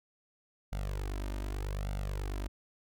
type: tone with flanger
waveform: sawtooth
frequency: 49.14 Hz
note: G1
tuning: 5 cents sharp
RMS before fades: -36 dBFS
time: 0.72-2.48 s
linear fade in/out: 10 ms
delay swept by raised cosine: 1.4 to 3.3 ms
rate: 0.83 Hz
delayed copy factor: +1
effects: none